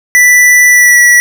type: tone with pitch glide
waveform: square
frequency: 1975.5 to 1943.8 Hz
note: B6 to B6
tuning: 0 to -28 cents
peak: -3 dBFS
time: 0.15-1.2 s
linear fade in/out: 0 ms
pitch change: -28 cents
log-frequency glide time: 0.68-0.99 s
effects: none